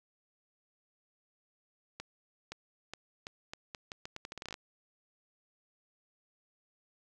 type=accelerating click train; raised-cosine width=0.2 ms; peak=-24 dBFS; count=18; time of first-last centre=2-4.541 s; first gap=520 ms; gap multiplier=0.8; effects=none